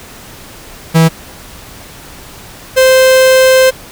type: tone pair in turn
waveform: 45% pulse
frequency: 162.8 / 520.6 Hz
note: E3 / C5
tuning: -21 / -9 cents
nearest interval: octave + minor sixth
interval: 2012 cents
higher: second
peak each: -4 dBFS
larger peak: neither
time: 0.94-1.09 / 2.76-3.71 s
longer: second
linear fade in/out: 20 ms
effects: pink hiss -33 dBFS RMS until 3.91 s